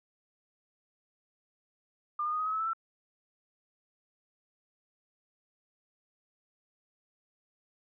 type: tone with pitch steps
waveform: sine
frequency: 1200 / 1218.9 / 1238 / 1257.5 / 1277.2 / 1297.3 / 1317.7 / 1338.4 Hz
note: D6 / D#6 / D#6 / D#6 / D#6 / E6 / E6 / E6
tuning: +37 / -36 / -9 / +18 / +45 / -28 / -1 / +26 cents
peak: -29 dBFS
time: 2.19-2.734 s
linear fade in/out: 5 ms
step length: 68 ms
effects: none